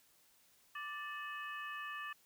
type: harmonic tone with a mistuned harmonic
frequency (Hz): 587.3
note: D5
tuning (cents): 0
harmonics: 2 / 3 / 4 / 5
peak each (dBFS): -45 / -45 / -51 / -54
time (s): 0.75-2.13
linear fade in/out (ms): 5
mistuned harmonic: 4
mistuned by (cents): +150
effects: white hiss -69 dBFS RMS until 2.25 s